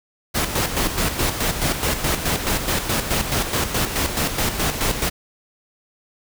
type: noise with tremolo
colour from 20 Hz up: pink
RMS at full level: -20 dBFS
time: 0.34-5.1 s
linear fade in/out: 20 ms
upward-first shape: square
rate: 4.7 Hz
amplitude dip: 55%
effects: none